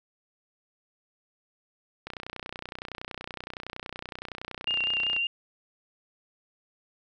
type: click train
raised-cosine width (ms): 0.3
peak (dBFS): -20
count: 96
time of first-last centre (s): 2.07-5.164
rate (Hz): 30.7
type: tone with vibrato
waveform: sine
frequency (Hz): 2794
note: F7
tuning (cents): 0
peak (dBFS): -25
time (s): 4.67-5.27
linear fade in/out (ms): 2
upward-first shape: sine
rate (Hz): 5.3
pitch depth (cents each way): 22
effects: none